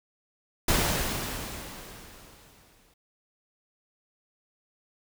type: noise with exponential decay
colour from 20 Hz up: pink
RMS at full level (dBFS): -23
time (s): 0.68-2.94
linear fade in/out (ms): 5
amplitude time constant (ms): 490
effects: none